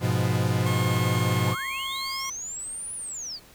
45% pulse chord, F diminished, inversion first, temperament equal, 103.83 / 123.47 / 174.61 Hz, Ab2 / Cb3 / F3, 0 / 0 / 0 cents, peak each -26 / -25 / -29 dBFS, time 0-1.56 s, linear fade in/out 50 ms
20% pulse tone, 1077 Hz, C6, 50 cents sharp, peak -26 dBFS, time 0.66-2.3 s, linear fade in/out 5 ms
sine linear two-way sweep, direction up then down, 685 to 9910 to 4254 Hz, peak -32 dBFS, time 1.45-3.4 s, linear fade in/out 50 ms, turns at 2.94 s
effects pink hiss -52 dBFS RMS until 3.54 s

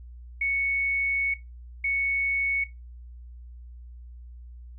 sine tone pair in turn, 2217 / 2217 Hz, C#7 / C#7, 0 / 0 cents, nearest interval unison, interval 0 cents, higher neither, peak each -23 dBFS, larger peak neither, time 0.41-1.34 / 1.84-2.64 s, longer first, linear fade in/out 5 ms, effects noise-tail reverb RT60 0.2 s tail -17 dB re dry + added 60 Hz sine -41 dBFS peak until 4.78 s

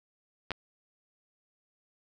clicks, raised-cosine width 0.3 ms, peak -17 dBFS, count 2, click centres 0.507 / 0.517 s, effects none

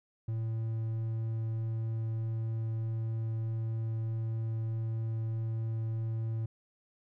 triangle tone, 112.3 Hz, A2, 36 cents sharp, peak -29 dBFS, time 0.28-6.46 s, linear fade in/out 5 ms, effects none

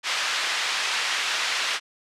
pink band-pass noise, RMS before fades -26 dBFS, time 0.03-1.8 s, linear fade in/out 50 ms, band 1500 to 4900 Hz, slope 12 dB/octave, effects low-pass 10000 Hz 12 dB/octave

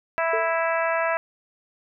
harmonic tone, 329.6 Hz, E4, in tune, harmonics 2 / 3 / 4 / 5 / 6 / 7 / 8, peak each -24 / -28 / -29 / -29 / -32 / -36 / -35 dBFS, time 0.18-1.17 s, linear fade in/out 0 ms
sine tone with exponential decay, 445.2 Hz, A4, 20 cents sharp, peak -22 dBFS, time 0.33-0.62 s, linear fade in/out 5 ms, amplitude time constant 61 ms
effects none

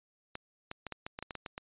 clicks, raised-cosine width 0.3 ms, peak -23 dBFS, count 11, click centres 0.354 / 0.714 / 0.867 / 0.923 / 1.065 / 1.189 / 1.226 / 1.308 / 1.353 / 1.462 / 1.579 s, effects resampled to 8000 Hz

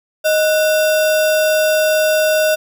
sine tone with sample-and-hold, 622.3 Hz, D#5, in tune, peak -11 dBFS, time 0.24-2.56 s, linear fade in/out 20 ms, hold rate 2100 Hz, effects none

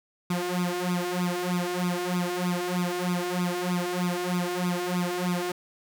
sawtooth tone with flanger, 178.2 Hz, F3, 35 cents sharp, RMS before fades -28 dBFS, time 0.3-5.52 s, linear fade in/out 5 ms, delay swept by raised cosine 0.81 to 2.91 ms, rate 3.2 Hz, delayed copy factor +0.9, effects none

